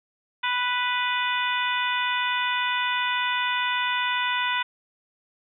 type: harmonic tone with a mistuned harmonic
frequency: 493.9 Hz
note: B4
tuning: in tune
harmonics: 2 / 3 / 4 / 5 / 6 / 7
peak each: -27 / -29 / -30 / -31 / -32 / -32 dBFS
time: 0.43-4.63 s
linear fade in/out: 10 ms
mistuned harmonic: 7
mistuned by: +31 cents
effects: none

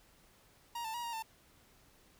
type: tone with pitch steps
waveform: 45% pulse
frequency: 942 / 888 / 954 / 937 / 893 Hz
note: A#5 / A5 / A#5 / A#5 / A5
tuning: +18 / +16 / +40 / +9 / +25 cents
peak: -38 dBFS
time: 0.75-1.225 s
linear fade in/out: 5 ms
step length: 95 ms
effects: pink hiss -65 dBFS RMS until 2.19 s

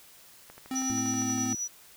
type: click train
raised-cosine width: 0.5 ms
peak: -32 dBFS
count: 13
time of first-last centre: 0.5-1.46 s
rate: 12.5 Hz
type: tone with pitch glide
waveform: square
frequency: 261.6 to 257.4 Hz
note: C4 to C4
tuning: 0 to -28 cents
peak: -31 dBFS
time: 0.71-1.53 s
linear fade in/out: 2 ms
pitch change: -28 cents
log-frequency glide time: 0.93-1.4 s
type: tone with tremolo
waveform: sine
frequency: 5880 Hz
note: F#8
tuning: 12 cents flat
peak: -28 dBFS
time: 0.75-1.68 s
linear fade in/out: 10 ms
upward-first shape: triangle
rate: 9.4 Hz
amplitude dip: 60%
type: harmonic tone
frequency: 110 Hz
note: A2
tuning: in tune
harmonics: 1 / 2 / 3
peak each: -38 / -36 / -39 dBFS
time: 0.9-1.55 s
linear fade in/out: 0 ms
effects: white hiss -54 dBFS RMS until 1.96 s

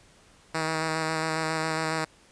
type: tone with vibrato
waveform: 5% pulse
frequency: 159.3 Hz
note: D#3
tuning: 41 cents sharp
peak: -15 dBFS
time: 0.54-2.05 s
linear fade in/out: 10 ms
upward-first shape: square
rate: 7.3 Hz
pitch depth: 14 cents each way
effects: pink hiss -57 dBFS RMS until 2.31 s + resampled to 22050 Hz

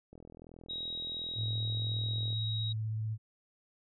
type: click train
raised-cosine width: 2 ms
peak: -38 dBFS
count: 92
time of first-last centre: 0.13-2.328 s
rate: 41.4 Hz
type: tone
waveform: sine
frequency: 3809 Hz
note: A#7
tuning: 37 cents sharp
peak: -36 dBFS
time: 0.69-2.73 s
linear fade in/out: 10 ms
type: tone with vibrato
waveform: sine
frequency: 109.4 Hz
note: A2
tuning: 9 cents flat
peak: -32 dBFS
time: 1.35-3.18 s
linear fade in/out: 50 ms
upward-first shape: triangle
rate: 16 Hz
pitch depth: 20 cents each way
effects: none

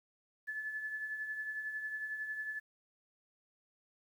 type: tone with tremolo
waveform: sine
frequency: 1730 Hz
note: A6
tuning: 30 cents flat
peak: -35 dBFS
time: 0.47-2.6 s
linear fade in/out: 20 ms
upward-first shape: triangle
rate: 11 Hz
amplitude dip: 55%
effects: 11-bit

